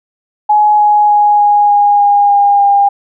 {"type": "tone with pitch steps", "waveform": "sine", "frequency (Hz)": [841, 835.7, 830.4, 825.1, 819.9, 814.7, 809.5, 804.4], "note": ["G#5", "G#5", "G#5", "G#5", "G#5", "G#5", "G#5", "G5"], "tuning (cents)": [22, 11, 0, -12, -22, -33, -45, 44], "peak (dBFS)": -5, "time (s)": [0.49, 2.89], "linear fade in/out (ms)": 10, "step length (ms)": 300, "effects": []}